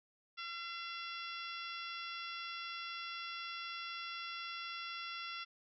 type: harmonic tone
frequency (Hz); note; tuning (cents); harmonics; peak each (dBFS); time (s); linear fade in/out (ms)
681; F5; -44; 2 / 3 / 4 / 5 / 6 / 7 / 8; -46 / -50 / -48 / -49 / -57 / -53 / -55; 0.37-5.45; 20
effects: none